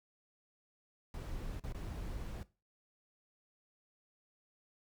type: noise with dropouts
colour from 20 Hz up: brown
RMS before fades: -42 dBFS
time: 1.14-2.43 s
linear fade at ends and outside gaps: 1 ms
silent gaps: 1.597-1.638 / 1.724-1.746 s
effects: noise-tail reverb RT60 0.3 s tail -18 dB re dry